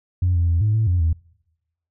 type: tone with pitch steps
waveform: sine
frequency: 90 / 85.7 / 84.4 / 106.5 / 110.2 / 88.7 / 81.2 Hz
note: F#2 / F2 / E2 / G#2 / A2 / F2 / E2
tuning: -47 / -32 / +41 / +44 / +3 / +27 / -26 cents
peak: -14 dBFS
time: 0.22-1.13 s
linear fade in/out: 5 ms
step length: 130 ms
effects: noise-tail reverb RT60 0.9 s tail -26 dB re dry + tanh soft clip ceiling -12 dBFS